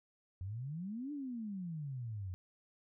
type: exponential two-way sweep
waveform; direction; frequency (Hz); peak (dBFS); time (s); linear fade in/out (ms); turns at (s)
sine; up then down; 88.1 to 300 to 88.1; -39; 0.41-2.34; 0; 1.12
effects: none